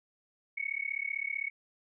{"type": "tone with amplitude modulation", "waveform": "sine", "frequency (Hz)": 2217, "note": "C#7", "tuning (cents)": 0, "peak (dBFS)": -28, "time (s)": [0.57, 1.5], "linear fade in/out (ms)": 10, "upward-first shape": "sine", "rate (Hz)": 35.6, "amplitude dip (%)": 100, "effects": []}